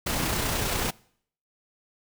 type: noise with amplitude modulation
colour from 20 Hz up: pink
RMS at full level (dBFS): -26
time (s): 0.06-0.91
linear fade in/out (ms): 10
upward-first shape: sine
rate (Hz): 30.4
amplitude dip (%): 30
effects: noise-tail reverb RT60 0.6 s tail -23 dB re dry